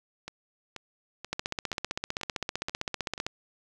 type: two click trains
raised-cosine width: 0.2 ms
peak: -13 / -21 dBFS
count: 31 / 7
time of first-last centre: 1.33-3.265 / 0.28-3.179 s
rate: 15.5 / 2.07 Hz
effects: none

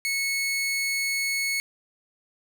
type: tone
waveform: sawtooth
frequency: 2200 Hz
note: C#7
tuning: 14 cents flat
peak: -21 dBFS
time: 0.05-1.6 s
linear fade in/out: 0 ms
effects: none

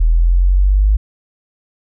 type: exponential sweep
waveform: sine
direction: up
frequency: 39.86 to 52.2 Hz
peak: -8 dBFS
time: 0-0.97 s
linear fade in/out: 10 ms
effects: none

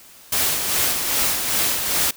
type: noise with tremolo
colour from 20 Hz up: white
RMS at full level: -19 dBFS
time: 0.32-2.11 s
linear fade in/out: 5 ms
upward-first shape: sine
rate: 2.5 Hz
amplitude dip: 45%
effects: white hiss -46 dBFS RMS until 2.16 s

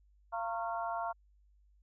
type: harmonic tone with a mistuned harmonic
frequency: 229.5 Hz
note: A#3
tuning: 27 cents flat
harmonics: 3 / 4 / 5 / 6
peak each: -37 / -39 / -41 / -43 dBFS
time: 0.32-1.13 s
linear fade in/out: 20 ms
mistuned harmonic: 5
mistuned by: -77 cents
effects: added 50 Hz sine -63 dBFS peak until 1.82 s

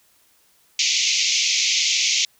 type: band-pass noise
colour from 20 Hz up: white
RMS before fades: -20 dBFS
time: 0.79-2.25 s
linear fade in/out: 2 ms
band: 2100 to 6800 Hz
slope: 96 dB/octave
effects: white hiss -59 dBFS RMS until 2.39 s

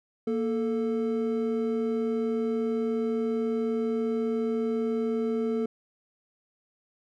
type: tone pair together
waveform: triangle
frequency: 233.1 / 440.7 Hz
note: A#3 / A4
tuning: 0 / +3 cents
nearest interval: major seventh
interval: 1103 cents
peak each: -26 dBFS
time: 0.27-5.66 s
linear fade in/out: 5 ms
effects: none

